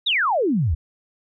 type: exponential sweep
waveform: sine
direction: down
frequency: 3951 to 66.8 Hz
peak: -17 dBFS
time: 0.06-0.75 s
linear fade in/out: 10 ms
effects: none